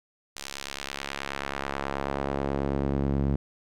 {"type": "tone with band-pass filter sweep", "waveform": "sawtooth", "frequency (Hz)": 69.3, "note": "C#2", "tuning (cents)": 0, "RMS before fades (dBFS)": -30, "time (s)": [0.36, 3.36], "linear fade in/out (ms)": 5, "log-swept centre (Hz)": [6100, 180], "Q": 0.78, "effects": []}